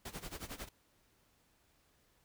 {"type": "noise with tremolo", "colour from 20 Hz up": "pink", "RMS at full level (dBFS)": -43, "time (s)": [0.05, 0.69], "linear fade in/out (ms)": 5, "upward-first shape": "sine", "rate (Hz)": 11, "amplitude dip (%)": 85, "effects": ["pink hiss -72 dBFS RMS until 2.24 s"]}